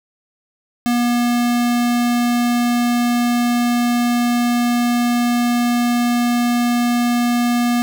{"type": "tone", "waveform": "square", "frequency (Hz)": 240.6, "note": "B3", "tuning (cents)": -45, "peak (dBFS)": -15, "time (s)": [0.86, 7.82], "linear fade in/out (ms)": 0, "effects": []}